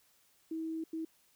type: tone bursts at uneven times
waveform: sine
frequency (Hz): 322.4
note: E4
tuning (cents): -38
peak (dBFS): -35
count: 2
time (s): 0.51-0.84 / 0.93-1.05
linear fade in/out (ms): 5
effects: white hiss -69 dBFS RMS until 1.35 s